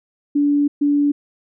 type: tone bursts at uneven times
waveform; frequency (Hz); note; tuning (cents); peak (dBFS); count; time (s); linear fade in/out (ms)
sine; 288.8; D4; -29; -13; 2; 0.35-0.68 / 0.81-1.12; 10
effects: none